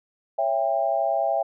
sine chord, C# diminished, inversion none, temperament just, 554.4 / 665.2 / 798.3 Hz, C#5 / E5 / G5, 0 / +16 / +31 cents, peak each -28 / -23 / -25 dBFS, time 0.38-1.43 s, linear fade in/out 10 ms, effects none

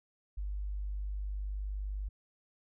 sine tone, 49.89 Hz, G1, 31 cents sharp, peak -34 dBFS, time 0.37-2.09 s, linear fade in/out 10 ms, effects none

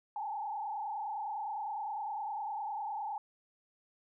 sine tone with frequency modulation, 844 Hz, G#5, 28 cents sharp, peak -35 dBFS, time 0.16-3.18 s, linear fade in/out 2 ms, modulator 29.8 Hz, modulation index 1.6, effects none

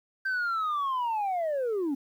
sine linear sweep, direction down, 1568 to 261.6 Hz, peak -24 dBFS, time 0.25-1.95 s, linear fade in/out 10 ms, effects tanh soft clip ceiling -25 dBFS + 10-bit

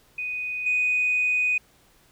sine tone with level steps, 2489 Hz, D#7, in tune, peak -27 / -19 dBFS, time 0.18-1.58 s, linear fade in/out 5 ms, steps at 0.66 s, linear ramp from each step 5 ms, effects tanh soft clip ceiling -15 dBFS + pink hiss -59 dBFS RMS until 2.11 s

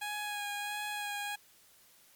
15% pulse tone with vibrato, 827 Hz, G#5, 8 cents flat, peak -29 dBFS, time 0.01-1.36 s, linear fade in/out 10 ms, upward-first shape sine, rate 1.5 Hz, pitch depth 19 cents each way, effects white hiss -62 dBFS RMS until 2.15 s + MP3 96 kbps

